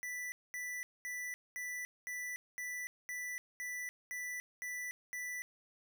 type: tone bursts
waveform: square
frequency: 1977 Hz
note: B6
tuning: 1 cent sharp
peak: -40 dBFS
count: 11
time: 0.03-5.42 s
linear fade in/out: 0 ms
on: 290 ms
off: 220 ms
effects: none